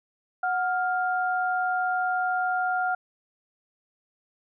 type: tone pair together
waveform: sine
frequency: 736 / 1402.3 Hz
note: F#5 / F6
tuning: -9 / +7 cents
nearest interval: major seventh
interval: 1116 cents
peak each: -25 / -27 dBFS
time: 0.43-2.95 s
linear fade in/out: 5 ms
effects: none